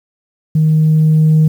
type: tone with level ramp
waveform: sine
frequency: 156.2 Hz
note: D#3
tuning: 7 cents sharp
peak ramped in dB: -7 to -4 dBFS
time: 0.55-1.48 s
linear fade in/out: 5 ms
effects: tanh soft clip ceiling -4 dBFS + 7-bit